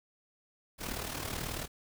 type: noise with amplitude modulation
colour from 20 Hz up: pink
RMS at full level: -35 dBFS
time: 0.78-1.68 s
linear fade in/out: 50 ms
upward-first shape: sine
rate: 38.3 Hz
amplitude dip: 65%
effects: none